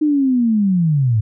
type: linear sweep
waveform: sine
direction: down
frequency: 309 to 102.6 Hz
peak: -12 dBFS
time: 0.01-1.21 s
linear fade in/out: 10 ms
effects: none